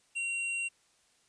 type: tone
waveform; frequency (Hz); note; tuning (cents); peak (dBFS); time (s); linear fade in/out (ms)
square; 2750; F7; -27; -32; 0.15-0.69; 20
effects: white hiss -68 dBFS RMS until 1.28 s + resampled to 22050 Hz